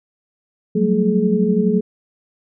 sine tone cluster, 182.1 / 194 / 223.3 / 424.2 Hz, F#3 / G3 / A3 / G#4, -27 / -18 / +26 / +37 cents, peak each -19 dBFS, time 0.75-1.81 s, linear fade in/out 10 ms, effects none

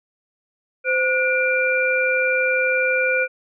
sine tone cluster, 516 / 1454 / 2370 Hz, C5 / F#6 / D7, -24 / -31 / +15 cents, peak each -21 dBFS, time 0.84-3.28 s, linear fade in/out 50 ms, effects none

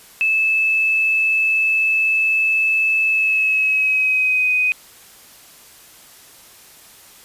sine tone with pitch glide, 2616 to 2501 Hz, E7 to D#7, -14 to +8 cents, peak -14 dBFS, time 0.21-4.72 s, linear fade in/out 0 ms, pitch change -78 cents, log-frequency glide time 3.04-4.52 s, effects white hiss -45 dBFS RMS until 7.24 s + resampled to 32000 Hz

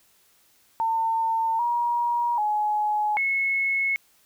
sine tone with pitch steps, 902 / 952 / 843 / 2187 Hz, A5 / A#5 / G#5 / C#7, +43 / +36 / +26 / -24 cents, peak -21 dBFS, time 0.8-3.96 s, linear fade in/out 0 ms, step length 790 ms, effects white hiss -61 dBFS RMS until 4.25 s

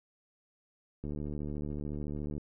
click train, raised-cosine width 3 ms, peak -26 dBFS, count 100, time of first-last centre 1.04-2.38 s, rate 73.9 Hz, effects none

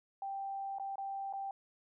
sine tone with dropouts, 785 Hz, G5, 2 cents sharp, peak -37 dBFS, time 0.22-1.51 s, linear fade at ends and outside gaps 2 ms, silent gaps 0.785-0.797 / 0.957-0.981 / 1.327-1.335 s, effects none

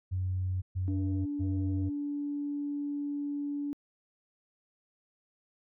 sine tone bursts, 92.5 Hz, F#2, in tune, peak -28 dBFS, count 3, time 0.11-1.9 s, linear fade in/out 20 ms, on 510 ms, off 130 ms
sine tone with pitch glide, 289.5 to 287.8 Hz, D4 to D4, -25 to -35 cents, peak -31 dBFS, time 0.88-3.73 s, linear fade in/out 0 ms, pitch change -10 cents, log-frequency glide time 1.48-3.44 s
effects tanh soft clip ceiling -23 dBFS

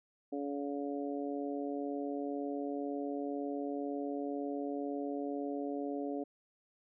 harmonic tone, 142 Hz, C#3, 42 cents sharp, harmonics 2 / 3 / 4 / 5, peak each -37 / -41 / -43 / -45 dBFS, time 0.32-6.24 s, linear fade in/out 10 ms, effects none

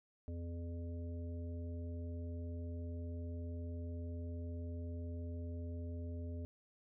harmonic tone with a mistuned harmonic, 84.7 Hz, E2, 48 cents sharp, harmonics 1 / 3 / 5 / 7, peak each -41 / -49 / -55 / -56 dBFS, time 0.28-6.45 s, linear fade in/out 0 ms, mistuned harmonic 7, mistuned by +18 cents, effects none

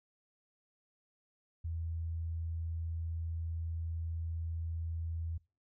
sine tone, 82.41 Hz, E2, in tune, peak -35 dBFS, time 1.64-5.38 s, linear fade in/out 10 ms, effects noise-tail reverb RT60 0.3 s tail -23 dB re dry

